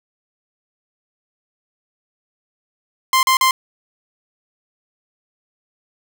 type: tone bursts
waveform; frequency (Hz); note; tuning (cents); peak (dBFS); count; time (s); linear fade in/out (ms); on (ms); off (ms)
sawtooth; 1046; C6; -1; -8; 3; 3.13-3.51; 2; 100; 40
effects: none